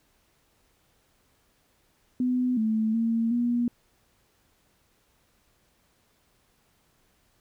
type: tone with pitch steps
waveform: sine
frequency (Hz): 250.7 / 219.3 / 228.3 / 239.9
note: B3 / A3 / A#3 / A#3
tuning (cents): +26 / -6 / -36 / +50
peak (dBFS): -22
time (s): 2.2-3.68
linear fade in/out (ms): 2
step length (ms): 370
effects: pink hiss -67 dBFS RMS until 7.4 s